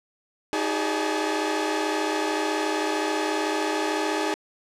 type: tone cluster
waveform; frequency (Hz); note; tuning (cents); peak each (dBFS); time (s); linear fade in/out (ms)
sawtooth; 314.1 / 376 / 409.7 / 577 / 858; D#4 / F#4 / G#4 / D5 / A5; +16 / +28 / -24 / -31 / -44; -24 / -30 / -25 / -31 / -26; 0.53-4.34; 0
effects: low-pass 8000 Hz 12 dB/octave